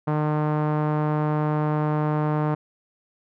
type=tone with low-pass filter; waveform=sawtooth; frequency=151.6 Hz; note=D#3; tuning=45 cents flat; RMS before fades=-23 dBFS; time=0.07-2.55 s; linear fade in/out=10 ms; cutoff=1100 Hz; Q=1.5; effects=none